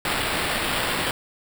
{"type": "noise with sample-and-hold", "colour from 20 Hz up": "white", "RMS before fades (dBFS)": -25, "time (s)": [0.05, 1.11], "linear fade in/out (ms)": 2, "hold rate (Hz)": 6300, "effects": []}